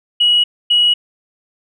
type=tone pair in turn; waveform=sine; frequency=2913 / 2913 Hz; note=F#7 / F#7; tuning=-28 / -28 cents; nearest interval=unison; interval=0 cents; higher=neither; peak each=-8 dBFS; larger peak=neither; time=0.2-0.44 / 0.7-0.94 s; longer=neither; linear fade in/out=10 ms; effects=tanh soft clip ceiling -4 dBFS